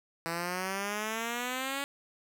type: exponential sweep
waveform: 5% pulse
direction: up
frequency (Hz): 164.81 to 282.6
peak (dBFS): -21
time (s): 0.26-1.84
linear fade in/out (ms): 0
effects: none